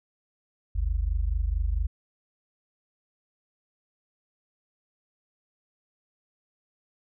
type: tone pair together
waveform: sine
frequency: 48.98 / 73.42 Hz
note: G1 / D2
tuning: -1 / 0 cents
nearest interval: perfect fifth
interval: 701 cents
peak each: -25 / -28 dBFS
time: 0.75-1.87 s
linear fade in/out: 10 ms
effects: none